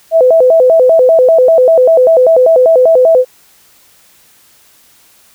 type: tone with vibrato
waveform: sine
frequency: 576 Hz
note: D5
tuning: 34 cents flat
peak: -3 dBFS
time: 0.11-3.25 s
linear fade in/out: 50 ms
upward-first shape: square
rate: 5.1 Hz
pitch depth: 220 cents each way
effects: white hiss -46 dBFS RMS until 5.34 s